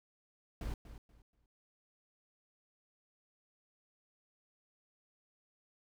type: noise with echo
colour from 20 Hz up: brown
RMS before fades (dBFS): -39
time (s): 0.61-0.74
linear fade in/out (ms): 2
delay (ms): 240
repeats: 3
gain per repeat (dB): -12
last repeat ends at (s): 1.46
effects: none